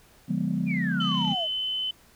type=chord; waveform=sine; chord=D diminished seventh; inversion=none; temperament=equal with one note detuned; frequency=146.83 / 177.67 / 207.7 / 246.9 Hz; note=D3 / F3 / Ab3 / Cb4; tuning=0 / +30 / 0 / 0 cents; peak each=-32 / -27 / -29 / -30 dBFS; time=0.28-1.35 s; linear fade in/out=20 ms
type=exponential sweep; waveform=sine; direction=down; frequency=2489 to 605 Hz; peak=-29 dBFS; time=0.66-1.48 s; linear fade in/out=50 ms
type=tone; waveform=sine; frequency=3037 Hz; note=F#7; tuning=44 cents sharp; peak=-26 dBFS; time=1-1.91 s; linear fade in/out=5 ms
effects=tanh soft clip ceiling -15 dBFS + pink hiss -57 dBFS RMS until 2.15 s